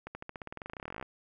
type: accelerating click train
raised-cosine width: 0.5 ms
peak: -25 dBFS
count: 26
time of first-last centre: 0.07-1.027 s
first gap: 80 ms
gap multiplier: 0.93
effects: none